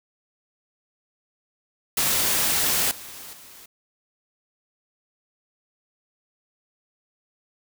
white noise with level steps, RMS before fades -22 / -40 / -46 dBFS, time 1.97-3.66 s, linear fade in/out 5 ms, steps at 2.91 / 3.33 s, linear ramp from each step 2 ms, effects none

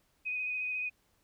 sine tone with vibrato, 2500 Hz, D#7, 8 cents sharp, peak -32 dBFS, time 0.25-0.9 s, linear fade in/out 20 ms, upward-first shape triangle, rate 14 Hz, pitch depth 24 cents each way, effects pink hiss -72 dBFS RMS until 1.23 s

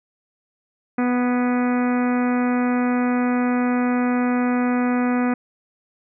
harmonic tone with a mistuned harmonic, 246.9 Hz, B3, in tune, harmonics 1 / 2 / 3 / 4 / 5 / 6 / 7 / 8 / 9 / 10, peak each -18 / -28 / -29 / -34 / -32 / -34 / -38 / -36 / -41 / -40 dBFS, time 0.98-5.34 s, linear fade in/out 5 ms, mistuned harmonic 7, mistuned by -32 cents, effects none

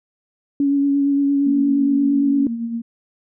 sine tone with vibrato, 280.8 Hz, C#4, 22 cents sharp, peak -14 dBFS, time 0.6-2.47 s, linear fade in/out 2 ms, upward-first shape sine, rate 8.7 Hz, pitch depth 17 cents each way
sine tone with tremolo, 231.7 Hz, A#3, 10 cents flat, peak -20 dBFS, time 1.46-2.82 s, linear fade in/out 10 ms, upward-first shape sine, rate 8.7 Hz, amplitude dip 45%
effects none

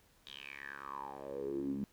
10% pulse tone with band-pass filter sweep, 69.3 Hz, C#2, in tune, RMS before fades -42 dBFS, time 0.27-1.84 s, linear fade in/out 0 ms, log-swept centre 3600 to 210 Hz, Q 7.7, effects pink hiss -68 dBFS RMS until 1.92 s

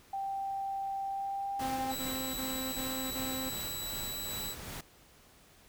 sine tone with pitch glide, 784 to 796.8 Hz, G5 to G5, 0 to +28 cents, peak -33 dBFS, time 0.13-1.92 s, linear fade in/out 5 ms, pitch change +28 cents, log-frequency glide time 1.06-1.69 s
pink noise with tremolo, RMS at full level -42 dBFS, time 1.59-4.81 s, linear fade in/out 5 ms, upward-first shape sine, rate 2.6 Hz, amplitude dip 35%
sawtooth tone bursts, 261.6 Hz, C4, in tune, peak -33 dBFS, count 5, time 1.6-3.504 s, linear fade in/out 20 ms, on 360 ms, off 26 ms
15% pulse tone, 3937 Hz, B7, 6 cents flat, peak -30 dBFS, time 1.88-4.56 s, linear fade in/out 50 ms
effects pink hiss -60 dBFS RMS until 5.68 s

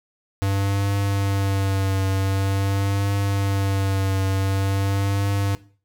square tone with vibrato, 98 Hz, G2, in tune, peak -20 dBFS, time 0.42-5.55 s, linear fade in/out 0 ms, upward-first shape triangle, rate 0.46 Hz, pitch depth 34 cents each way, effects noise-tail reverb RT60 0.4 s tail -18 dB re dry

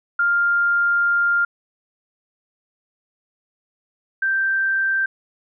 sine tone pair in turn, 1400 / 1567.1 Hz, F6 / G6, +4 / -1 cents, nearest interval major second, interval 195 cents, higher second, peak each -15 / -17 dBFS, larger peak first, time 0.19-1.45 / 4.22-5.06 s, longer first, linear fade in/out 5 ms, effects none

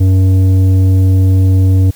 triangle tone with tanh clipping, 94.2 Hz, F#2, 32 cents sharp, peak -7 dBFS, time 0-1.91 s, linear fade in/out 10 ms, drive 13 dB, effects white hiss -41 dBFS RMS until 1.95 s

